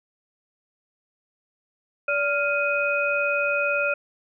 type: tone cluster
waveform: sine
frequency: 577 / 1399 / 2501 Hz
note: D5 / F6 / D#7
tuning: -31 / +3 / +8 cents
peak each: -25 dBFS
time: 2.08-3.94 s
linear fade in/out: 5 ms
effects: none